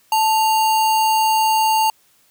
sine tone with sample-and-hold, 880 Hz, A5, in tune, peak -13 dBFS, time 0.12-1.9 s, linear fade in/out 2 ms, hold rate 3675 Hz, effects white hiss -57 dBFS RMS until 2.3 s

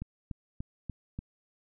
click train, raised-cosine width 5 ms, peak -24 dBFS, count 5, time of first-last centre 0.02-1.19 s, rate 3.42 Hz, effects none

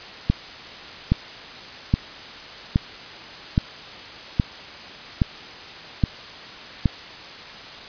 click train, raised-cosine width 5 ms, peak -4 dBFS, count 9, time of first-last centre 0.3-6.857 s, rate 1.22 Hz, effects white hiss -38 dBFS RMS until 7.88 s + resampled to 11025 Hz

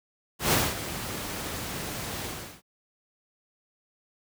pink noise with ADSR envelope, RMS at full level -21 dBFS, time 0.39-2.62 s, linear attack 130 ms, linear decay 220 ms, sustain -13 dB, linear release 360 ms, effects high-pass 60 Hz 12 dB/octave

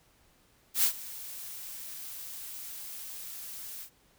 blue noise with ADSR envelope, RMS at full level -23 dBFS, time 0.74-3.9 s, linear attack 96 ms, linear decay 85 ms, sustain -19 dB, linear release 87 ms, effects pink hiss -65 dBFS RMS until 4.18 s

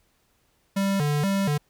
square tone with vibrato, 170 Hz, F3, 46 cents flat, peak -22 dBFS, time 0.76-1.58 s, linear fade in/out 10 ms, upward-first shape square, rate 2.1 Hz, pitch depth 250 cents each way, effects pink hiss -67 dBFS RMS until 1.69 s

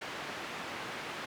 white band-pass noise, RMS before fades -41 dBFS, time 0.01-1.26 s, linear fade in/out 10 ms, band 130 to 2200 Hz, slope 12 dB/octave, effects none

